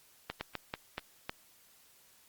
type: slowing click train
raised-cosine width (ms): 0.3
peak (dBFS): -19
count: 6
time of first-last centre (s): 0.3-1.295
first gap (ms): 110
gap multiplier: 1.3
effects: white hiss -63 dBFS RMS until 2.28 s + Opus 48 kbps